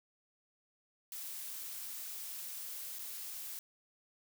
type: noise with dropouts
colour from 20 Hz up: blue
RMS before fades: -44 dBFS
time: 1.12-3.59 s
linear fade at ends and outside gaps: 1 ms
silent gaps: 2.987-2.991 s
effects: none